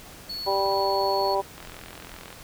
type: tone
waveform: triangle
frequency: 4400 Hz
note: C#8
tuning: 14 cents flat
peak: -30 dBFS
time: 0.29-1.35 s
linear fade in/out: 10 ms
type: harmonic tone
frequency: 195.8 Hz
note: G3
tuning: 2 cents flat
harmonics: 2 / 3 / 4 / 5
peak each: -27 / -27 / -27 / -27 dBFS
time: 0.46-1.42 s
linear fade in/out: 20 ms
type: click train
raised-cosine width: 0.3 ms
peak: -25 dBFS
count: 33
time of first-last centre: 1.58-2.328 s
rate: 42.8 Hz
effects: pink hiss -45 dBFS RMS until 2.43 s